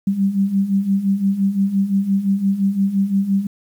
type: beating tone pair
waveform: sine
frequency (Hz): 192.6 / 198.4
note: G3 / G3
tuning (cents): -30 / +21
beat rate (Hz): 5.8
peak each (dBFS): -21 / -16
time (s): 0.07-3.47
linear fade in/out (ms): 5
effects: 8-bit